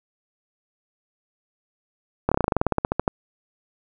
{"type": "slowing click train", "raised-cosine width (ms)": 1, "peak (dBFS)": -5, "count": 17, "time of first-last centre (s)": [2.29, 3.078], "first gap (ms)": 26, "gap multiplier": 1.08, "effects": []}